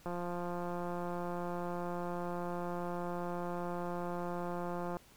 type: click train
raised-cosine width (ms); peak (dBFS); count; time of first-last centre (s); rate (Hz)
1; -26; 860; 0.06-4.969; 175
effects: pink hiss -61 dBFS RMS until 5.16 s